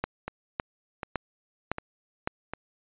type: two click trains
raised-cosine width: 0.5 ms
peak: -12 / -18 dBFS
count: 5 / 4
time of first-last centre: 0.04-2.275 / 0.28-2.536 s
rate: 1.79 / 1.33 Hz
effects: resampled to 8000 Hz